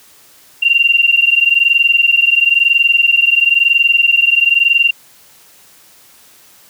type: tone pair together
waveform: sine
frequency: 2761 / 2782 Hz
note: F7 / F7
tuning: -20 / -7 cents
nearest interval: unison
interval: 13 cents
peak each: -11 dBFS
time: 0.62-4.91 s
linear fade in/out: 10 ms
effects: white hiss -45 dBFS RMS until 6.69 s + high-pass 60 Hz 12 dB/octave